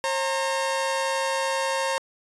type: tone pair together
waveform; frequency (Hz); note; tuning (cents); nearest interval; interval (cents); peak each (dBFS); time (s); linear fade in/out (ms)
sawtooth; 537 / 919; C5 / A#5; +45 / -25; major sixth; 930; -22 / -23; 0.04-1.98; 0
effects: resampled to 24000 Hz